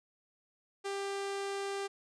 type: tone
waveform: sawtooth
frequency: 396 Hz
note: G4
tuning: 18 cents sharp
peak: -31 dBFS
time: 0.84-1.88 s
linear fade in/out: 20 ms
effects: resampled to 22050 Hz